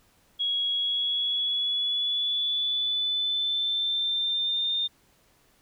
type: tone with pitch glide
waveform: sine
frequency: 3322 to 3623 Hz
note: G#7 to A7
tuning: 0 to +50 cents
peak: -24 dBFS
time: 0.39-4.88 s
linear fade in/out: 20 ms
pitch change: +150 cents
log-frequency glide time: 0.7-4.73 s
effects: pink hiss -63 dBFS RMS until 5.61 s